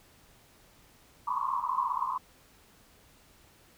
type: band-pass noise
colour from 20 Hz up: white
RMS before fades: -31 dBFS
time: 1.27-2.18 s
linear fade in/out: 5 ms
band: 970 to 1100 Hz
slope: 96 dB/octave
effects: pink hiss -60 dBFS RMS until 3.77 s